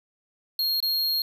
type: tone with dropouts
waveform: square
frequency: 4253 Hz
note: C8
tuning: 27 cents sharp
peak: -23 dBFS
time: 0.59-1.22 s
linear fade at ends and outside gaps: 2 ms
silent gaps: 0.803-0.826 s
effects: none